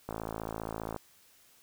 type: click train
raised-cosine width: 1 ms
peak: -22 dBFS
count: 49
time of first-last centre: 0.09-0.963 s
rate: 55 Hz
effects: white hiss -62 dBFS RMS until 1.62 s